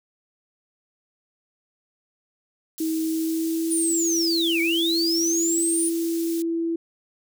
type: high-pass noise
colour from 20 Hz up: pink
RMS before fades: -37 dBFS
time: 2.78-6.42 s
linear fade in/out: 0 ms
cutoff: 6500 Hz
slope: 12 dB/octave
type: tone with pitch glide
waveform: sine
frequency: 320.1 to 332.5 Hz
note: D#4 to E4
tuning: +49 to +15 cents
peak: -22 dBFS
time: 2.8-6.76 s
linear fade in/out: 5 ms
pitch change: +66 cents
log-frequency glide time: 3.02-4.07 s
type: linear two-way sweep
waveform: sine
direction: down then up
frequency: 9660 to 2200 to 9660 Hz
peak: -22 dBFS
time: 3.7-5.9 s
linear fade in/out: 20 ms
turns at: 4.61 s
effects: none